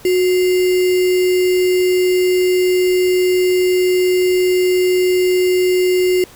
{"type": "tone with sample-and-hold", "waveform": "sine", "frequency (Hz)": 365.8, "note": "F#4", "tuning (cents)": -20, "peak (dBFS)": -11, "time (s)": [0.05, 6.24], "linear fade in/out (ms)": 2, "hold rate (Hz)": 2450, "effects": ["pink hiss -42 dBFS RMS until 6.35 s"]}